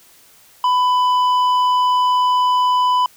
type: tone with tanh clipping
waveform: sine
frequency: 998 Hz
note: B5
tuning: 18 cents sharp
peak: -14 dBFS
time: 0.64-3.06 s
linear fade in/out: 2 ms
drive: 8 dB
effects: white hiss -49 dBFS RMS until 3.16 s